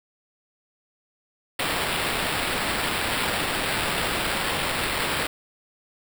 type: noise with sample-and-hold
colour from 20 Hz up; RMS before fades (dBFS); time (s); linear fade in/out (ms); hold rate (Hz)
blue; -26; 1.59-5.27; 5; 6300
effects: none